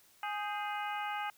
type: harmonic tone with a mistuned harmonic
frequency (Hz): 415.3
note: G#4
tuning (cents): 0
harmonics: 2 / 3 / 4 / 5 / 6 / 7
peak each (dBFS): -37 / -41 / -43 / -45 / -47 / -48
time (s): 0.23-1.3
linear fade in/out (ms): 2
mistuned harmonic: 4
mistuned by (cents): -93
effects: white hiss -64 dBFS RMS until 1.37 s